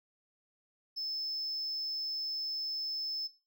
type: tone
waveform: triangle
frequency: 5250 Hz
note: E8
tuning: 8 cents flat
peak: -33 dBFS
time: 0.96-3.28 s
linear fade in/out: 20 ms
effects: noise-tail reverb RT60 0.3 s tail -17 dB re dry